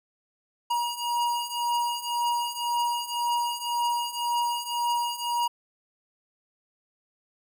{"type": "beating tone pair", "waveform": "square", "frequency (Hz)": [952, 953.9], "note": ["A#5", "A#5"], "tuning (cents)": [36, 40], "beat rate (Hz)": 1.9, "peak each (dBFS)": [-31, -28], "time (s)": [0.7, 5.48], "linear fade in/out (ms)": 10, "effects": []}